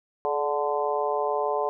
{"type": "harmonic tone with a mistuned harmonic", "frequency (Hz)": 146.83, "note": "D3", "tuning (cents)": 0, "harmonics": [3, 4, 5, 6, 7], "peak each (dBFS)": [-28, -29, -30, -31, -31], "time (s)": [0.25, 1.69], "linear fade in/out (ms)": 0, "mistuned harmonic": 3, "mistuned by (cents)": -46, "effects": []}